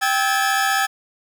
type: tone cluster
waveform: 40% pulse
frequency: 784 / 1297 / 1652 / 1727 Hz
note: G5 / E6 / G#6 / A6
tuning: 0 / -28 / -10 / -33 cents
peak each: -20 / -23 / -24 / -22 dBFS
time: 0.01-0.87 s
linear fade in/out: 20 ms
effects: none